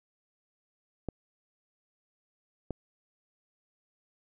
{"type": "clicks", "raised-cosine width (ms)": 2, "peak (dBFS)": -20, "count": 2, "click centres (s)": [1.087, 2.707], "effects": []}